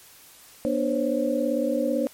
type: tone cluster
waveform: sine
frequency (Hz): 241.7 / 297 / 516 / 554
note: B3 / D4 / C5 / C#5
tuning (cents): -37 / +20 / -24 / -1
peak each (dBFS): -27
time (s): 0.65-2.07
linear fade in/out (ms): 0
effects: white hiss -50 dBFS RMS until 2.13 s + MP3 64 kbps